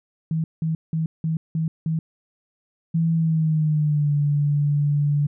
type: tone bursts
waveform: sine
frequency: 160.5 Hz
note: E3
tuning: 46 cents flat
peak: -20 dBFS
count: 6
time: 0.31-1.99 s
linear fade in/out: 2 ms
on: 130 ms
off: 180 ms
type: tone with pitch glide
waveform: sine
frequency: 164.3 to 145.53 Hz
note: E3 to D3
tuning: -5 to -15 cents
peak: -17 dBFS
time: 2.94-5.27 s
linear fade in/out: 10 ms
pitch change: -210 cents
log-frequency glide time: 3.13-4.12 s
effects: none